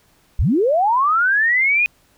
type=linear sweep; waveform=sine; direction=up; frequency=37.02 to 2500 Hz; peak=-13 dBFS; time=0.39-1.86 s; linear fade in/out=0 ms; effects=pink hiss -57 dBFS RMS until 2.17 s